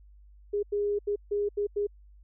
sine tone bursts at uneven times, 410.1 Hz, G#4, 22 cents flat, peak -25 dBFS, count 6, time 0.53-0.63 / 0.72-0.99 / 1.07-1.16 / 1.31-1.49 / 1.57-1.67 / 1.76-1.87 s, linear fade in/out 10 ms, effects added 50 Hz sine -51 dBFS peak until 2.23 s

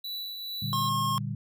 square tone with tremolo, 3951 Hz, B7, in tune, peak -33 dBFS, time 0.04-0.89 s, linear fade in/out 5 ms, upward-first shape triangle, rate 2.3 Hz, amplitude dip 40%
sine chord, G minor, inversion first, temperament equal, 116.54 / 146.83 / 196 Hz, Bb2 / D3 / G3, 0 / 0 / 0 cents, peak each -33 / -34 / -36 dBFS, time 0.62-1.35 s, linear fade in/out 5 ms
square tone, 1077 Hz, C6, 50 cents sharp, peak -27 dBFS, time 0.73-1.18 s, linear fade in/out 0 ms
effects none

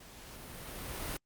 pink noise with level ramp, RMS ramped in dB -54 to -37 dBFS, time 0-1.17 s, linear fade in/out 5 ms, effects Opus 48 kbps

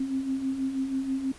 sine beating tone pair, 261.6 / 267.8 Hz, C4 / C4, 0 / +40 cents, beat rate 6.2 Hz, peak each -35 / -27 dBFS, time 0-1.32 s, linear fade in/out 5 ms, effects pink hiss -50 dBFS RMS until 1.38 s + resampled to 24000 Hz

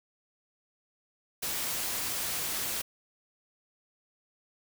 white noise, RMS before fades -33 dBFS, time 1.42-2.82 s, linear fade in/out 10 ms, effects none

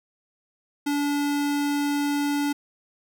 square tone, 288.2 Hz, D4, 33 cents flat, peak -23 dBFS, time 0.86-2.53 s, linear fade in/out 10 ms, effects none

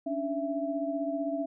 sine tone cluster, 279.7 / 295.3 / 665 Hz, C#4 / D4 / E5, +16 / +10 / +15 cents, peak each -33 / -36 / -32 dBFS, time 0.06-1.46 s, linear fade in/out 10 ms, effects none

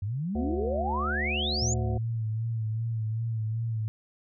sine exponential sweep, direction up, 92.5 to 7150 Hz, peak -28 dBFS, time 0.02-1.74 s, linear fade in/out 5 ms
harmonic tone, 73.42 Hz, D2, in tune, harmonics 1 / 3 / 5 / 7 / 9 / 10, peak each -31 / -36 / -37 / -41 / -44 / -40 dBFS, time 0.35-1.98 s, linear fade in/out 5 ms
sine tone with vibrato, 112 Hz, A2, 31 cents sharp, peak -27 dBFS, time 1.62-3.88 s, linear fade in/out 0 ms, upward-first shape sine, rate 2.6 Hz, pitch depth 50 cents each way
effects none

